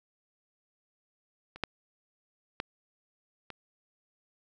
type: clicks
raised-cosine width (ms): 0.3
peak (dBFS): -29 / -13 / -16 / -25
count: 4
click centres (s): 1.56 / 1.637 / 2.601 / 3.503
effects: none